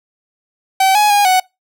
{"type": "tone with pitch steps", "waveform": "45% pulse", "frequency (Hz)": [767, 838, 818, 744], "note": ["G5", "G#5", "G#5", "F#5"], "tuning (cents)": [-38, 15, -26, 9], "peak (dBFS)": -9, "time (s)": [0.8, 1.4], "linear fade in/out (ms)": 5, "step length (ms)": 150, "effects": ["noise-tail reverb RT60 0.2 s tail -23 dB re dry"]}